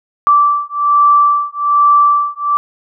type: beating tone pair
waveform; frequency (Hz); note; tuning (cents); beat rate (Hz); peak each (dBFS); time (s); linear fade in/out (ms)
sine; 1165 / 1166.2; D6 / D6; -14 / -13; 1.2; -11; 0.27-2.57; 0
effects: none